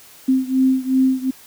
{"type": "beating tone pair", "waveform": "sine", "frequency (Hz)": [260.7, 263.4], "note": ["C4", "C4"], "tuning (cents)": [-6, 12], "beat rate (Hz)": 2.7, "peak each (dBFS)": [-16, -18], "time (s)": [0.28, 1.31], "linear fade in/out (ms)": 10, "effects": ["white hiss -45 dBFS RMS until 1.46 s"]}